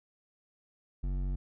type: tone with hard clipping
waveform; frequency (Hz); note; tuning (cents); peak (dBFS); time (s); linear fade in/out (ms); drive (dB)
sine; 46.56; F#1; +12; -32; 1.03-1.36; 10; 11
effects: none